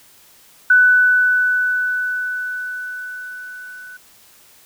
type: tone with level ramp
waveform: sine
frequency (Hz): 1493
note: F#6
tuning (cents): +15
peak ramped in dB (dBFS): -7 to -34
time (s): 0.7-3.97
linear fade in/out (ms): 5
effects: white hiss -49 dBFS RMS until 4.65 s